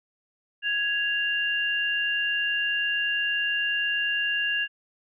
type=tone pair together; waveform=sine; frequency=1663.1 / 2789 Hz; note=G#6 / F7; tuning=+2 / -3 cents; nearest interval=major sixth; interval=895 cents; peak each=-26 dBFS; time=0.62-4.68 s; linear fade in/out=50 ms; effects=none